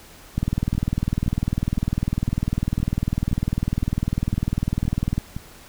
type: two click trains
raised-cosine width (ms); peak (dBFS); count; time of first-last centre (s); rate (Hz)
5; -9 / -16; 97 / 10; 0.38-5.18 / 0.75-5.365; 20 / 1.95
effects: pink hiss -46 dBFS RMS until 5.68 s